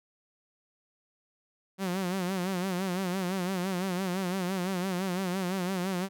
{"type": "tone with vibrato", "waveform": "sawtooth", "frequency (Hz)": 185, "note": "F#3", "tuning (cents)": 0, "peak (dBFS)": -25, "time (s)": [1.78, 6.09], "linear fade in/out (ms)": 50, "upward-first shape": "sine", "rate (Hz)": 5.9, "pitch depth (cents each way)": 93, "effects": []}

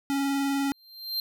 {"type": "tone with vibrato", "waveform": "square", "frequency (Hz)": 277.2, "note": "C#4", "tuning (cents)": 0, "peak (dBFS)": -25, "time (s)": [0.1, 0.72], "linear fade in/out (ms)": 0, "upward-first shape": "sine", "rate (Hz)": 20, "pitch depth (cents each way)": 22}
{"type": "tone with exponential growth", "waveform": "square", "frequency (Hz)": 4160, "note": "C8", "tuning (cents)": -11, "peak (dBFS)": -25, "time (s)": [0.69, 1.2], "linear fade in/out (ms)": 2, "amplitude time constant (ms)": 110}
{"effects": []}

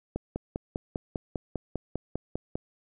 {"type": "click train", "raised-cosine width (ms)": 2, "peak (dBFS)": -17, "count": 13, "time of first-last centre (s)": [0.16, 2.555], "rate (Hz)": 5.01, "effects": []}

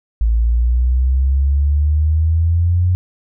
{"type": "exponential sweep", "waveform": "sine", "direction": "up", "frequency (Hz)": [55, 90.9], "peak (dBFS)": -11, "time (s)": [0.21, 2.95], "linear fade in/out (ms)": 0, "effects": []}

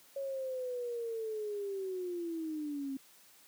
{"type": "linear sweep", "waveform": "sine", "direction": "down", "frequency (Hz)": [554.4, 265.4], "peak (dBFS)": -35, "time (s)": [0.16, 2.97], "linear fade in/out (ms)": 5, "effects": ["white hiss -61 dBFS RMS until 3.47 s", "high-pass 150 Hz 12 dB/octave"]}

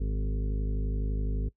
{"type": "harmonic tone with a mistuned harmonic", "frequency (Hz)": 51.91, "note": "G#1", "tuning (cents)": 0, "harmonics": [1, 2, 3, 4, 5, 7, 8, 9], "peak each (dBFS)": [-27, -38, -40, -44, -42, -49, -46, -50], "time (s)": [0, 1.49], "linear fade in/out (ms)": 10, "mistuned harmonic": 3, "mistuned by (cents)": -20, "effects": ["noise-tail reverb RT60 0.1 s tail -19 dB re dry"]}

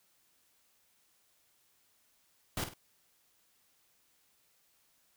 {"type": "noise with echo", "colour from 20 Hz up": "pink", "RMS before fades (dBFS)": -35, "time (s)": [2.57, 2.64], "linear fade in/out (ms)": 2, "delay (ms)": 49, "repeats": 2, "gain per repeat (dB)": -9, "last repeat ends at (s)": 2.738, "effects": ["white hiss -71 dBFS RMS until 5.16 s"]}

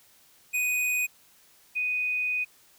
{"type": "tone pair in turn", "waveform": ["square", "sine"], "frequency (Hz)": [2489, 2489], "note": ["D#7", "D#7"], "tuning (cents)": [0, 0], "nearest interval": "unison", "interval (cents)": 0, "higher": "neither", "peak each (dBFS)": -25, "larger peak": "neither", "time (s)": [[0.53, 1.07], [1.75, 2.45]], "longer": "second", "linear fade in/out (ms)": 20, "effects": ["white hiss -59 dBFS RMS until 2.78 s"]}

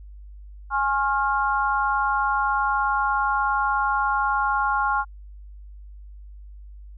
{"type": "chord", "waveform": "sine", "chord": "Db major", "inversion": "second", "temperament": "equal with one note detuned", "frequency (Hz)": [830.6, 1080.3, 1396.9], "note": ["Ab5", "Db6", "F6"], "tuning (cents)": [0, -45, 0], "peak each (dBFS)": -24, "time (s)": [0.7, 5.05], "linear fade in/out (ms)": 50, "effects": ["added 50 Hz sine -39 dBFS peak until 6.97 s"]}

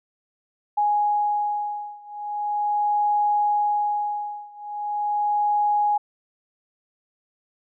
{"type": "beating tone pair", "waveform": "sine", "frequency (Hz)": [830.6, 831], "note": ["G#5", "G#5"], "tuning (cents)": [0, 1], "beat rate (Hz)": 0.4, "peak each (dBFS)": [-23, -24], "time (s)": [0.77, 5.98], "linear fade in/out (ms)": 10, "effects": []}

